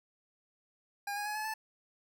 25% pulse tone with pitch steps, 810 / 825.6 / 841.5 / 857.7 / 874.2 Hz, G#5 / G#5 / G#5 / A5 / A5, -43 / -10 / +23 / -44 / -11 cents, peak -31 dBFS, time 1.07-1.54 s, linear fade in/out 5 ms, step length 94 ms, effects none

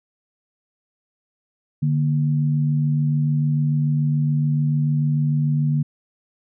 sine tone pair together, 147.9 / 234.8 Hz, D3 / A#3, +13 / +13 cents, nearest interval minor sixth, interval 800 cents, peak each -17 / -26 dBFS, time 1.82-5.83 s, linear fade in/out 10 ms, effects none

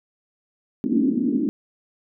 white band-pass noise, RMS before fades -21 dBFS, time 0.84-1.49 s, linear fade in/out 0 ms, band 220 to 300 Hz, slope 48 dB/octave, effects none

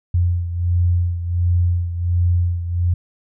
sine beating tone pair, 87.31 / 88.71 Hz, F2 / F2, 0 / +28 cents, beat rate 1.4 Hz, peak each -16 / -22 dBFS, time 0.14-2.94 s, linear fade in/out 5 ms, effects none

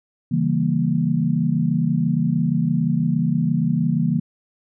sine chord, C# diminished seventh, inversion none, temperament equal, 138.59 / 164.81 / 196 / 233.1 Hz, C#3 / E3 / G3 / Bb3, 0 / 0 / 0 / 0 cents, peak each -24 / -20 / -26 / -22 dBFS, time 0.31-4.2 s, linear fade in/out 10 ms, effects none

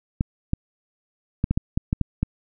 clicks, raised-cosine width 5 ms, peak -8 dBFS, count 9, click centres 0.209 / 0.534 / 1.441 / 1.51 / 1.575 / 1.775 / 1.929 / 2.013 / 2.23 s, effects none

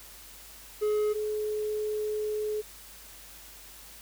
triangle / sine tone pair in turn, 422.8 / 425.5 Hz, G#4 / G#4, +31 / +42 cents, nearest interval unison, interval 11 cents, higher second, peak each -22 / -28 dBFS, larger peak first, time 0.81-1.14 / 1.14-2.62 s, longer second, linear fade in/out 20 ms, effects added 50 Hz sine -56 dBFS peak until 4.01 s + white hiss -49 dBFS RMS until 4.01 s

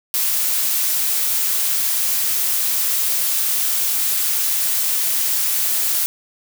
blue noise, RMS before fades -19 dBFS, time 0.14-6.06 s, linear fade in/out 0 ms, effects none

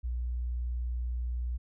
sine tone, 60.5 Hz, B1, 35 cents flat, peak -30 dBFS, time 0.03-1.58 s, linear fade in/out 20 ms, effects none

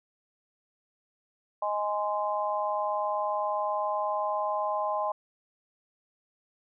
sine chord, Ab major, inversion second, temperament just, 623 / 830.6 / 1038.3 Hz, Eb5 / Ab5 / C6, +2 / 0 / -14 cents, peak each -31 dBFS, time 1.62-5.12 s, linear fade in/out 5 ms, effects none

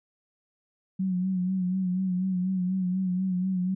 sine tone with vibrato, 185 Hz, F#3, in tune, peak -24 dBFS, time 0.99-3.75 s, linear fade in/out 10 ms, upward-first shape sine, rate 4.1 Hz, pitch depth 50 cents each way, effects none

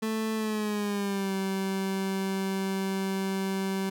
30% pulse tone with pitch glide, 220 to 192.63 Hz, A3 to G3, 0 to -30 cents, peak -25 dBFS, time 0.02-3.9 s, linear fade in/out 10 ms, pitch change -230 cents, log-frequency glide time 0.35-1.33 s, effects none

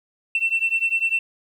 sine beating tone pair, 2688 / 2698 Hz, E7 / E7, +33 / +40 cents, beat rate 10 Hz, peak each -21 dBFS, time 0.35-1.19 s, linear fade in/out 2 ms, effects tanh soft clip ceiling -13 dBFS + 9-bit

